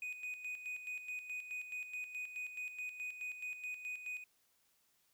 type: tone with tremolo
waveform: triangle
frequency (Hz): 2489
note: D#7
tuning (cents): 0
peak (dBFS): -38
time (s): 0.02-4.24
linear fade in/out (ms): 2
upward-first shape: square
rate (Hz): 4.7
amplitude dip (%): 60
effects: white hiss -75 dBFS RMS until 5.13 s